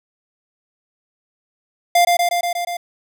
square tone with echo, 698.5 Hz, F5, in tune, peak -11 dBFS, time 1.95-2.05 s, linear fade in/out 5 ms, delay 120 ms, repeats 6, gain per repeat -2 dB, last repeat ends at 2.77 s, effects none

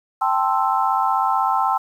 sine chord, A minor seventh, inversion third, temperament equal, 784 / 880 / 1046.5 / 1318.5 Hz, G5 / A5 / C6 / E6, 0 / 0 / 0 / 0 cents, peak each -21 / -22 / -22 / -23 dBFS, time 0.21-1.78 s, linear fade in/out 10 ms, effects 8-bit

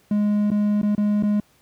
triangle tone with dropouts, 207.7 Hz, G#3, in tune, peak -15 dBFS, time 0.11-1.4 s, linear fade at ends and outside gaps 2 ms, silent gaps 0.504-0.515 / 0.815-0.83 / 0.95-0.979 / 1.225-1.234 s, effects pink hiss -59 dBFS RMS until 1.61 s + high-pass 60 Hz 12 dB/octave

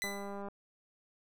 sawtooth tone with exponential decay, 2003 Hz, B6, 24 cents sharp, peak -29 dBFS, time 0.02-0.42 s, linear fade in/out 0 ms, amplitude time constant 86 ms
click train, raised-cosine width 1 ms, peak -30 dBFS, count 90, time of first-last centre 0.04-0.485 s, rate 200 Hz
effects none

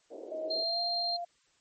white band-pass noise, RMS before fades -44 dBFS, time 0.1-0.64 s, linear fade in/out 20 ms, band 300 to 640 Hz, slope 48 dB/octave
sine tone with pitch glide, 629 to 693.9 Hz, D#5 to F5, +19 to -11 cents, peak -34 dBFS, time 0.31-1.25 s, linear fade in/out 10 ms, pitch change +170 cents, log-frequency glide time 0.45-0.8 s
sine tone, 4186 Hz, C8, in tune, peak -30 dBFS, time 0.5-1.17 s, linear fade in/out 10 ms
effects white hiss -69 dBFS RMS until 1.6 s + MP3 32 kbps

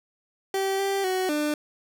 30% pulse tone with pitch steps, 387.5 / 392.8 / 372.7 / 298.7 Hz, G4 / G4 / F#4 / D4, -20 / +4 / +13 / +29 cents, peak -21 dBFS, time 0.54-1.54 s, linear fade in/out 2 ms, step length 250 ms, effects none

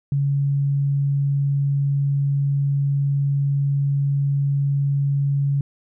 sine tone, 140.3 Hz, C#3, 21 cents sharp, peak -17 dBFS, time 0.12-5.61 s, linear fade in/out 2 ms, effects none

